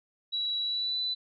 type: tone with pitch glide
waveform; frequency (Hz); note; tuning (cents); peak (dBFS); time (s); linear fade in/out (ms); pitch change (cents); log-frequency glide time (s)
sine; 3908 to 3988; B7 to B7; -19 to +16; -28; 0.32-1.15; 20; +35; 0.62-0.99
effects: none